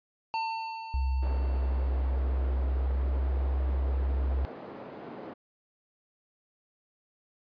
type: tone with exponential decay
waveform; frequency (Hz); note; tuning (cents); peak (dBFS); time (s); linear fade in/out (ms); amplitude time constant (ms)
square; 898; A5; +35; -28; 0.34-2.32; 0; 430
type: tone with pitch glide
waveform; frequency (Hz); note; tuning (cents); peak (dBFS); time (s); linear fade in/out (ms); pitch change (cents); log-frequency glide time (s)
sine; 65.41 to 66.63; C2 to C2; 0 to +32; -25; 0.94-4.45; 0; +32; 2.58-3.53
type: band-pass noise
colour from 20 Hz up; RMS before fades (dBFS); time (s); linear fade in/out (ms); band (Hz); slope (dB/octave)
white; -43; 1.22-5.34; 10; 200 to 570; 12
effects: resampled to 11025 Hz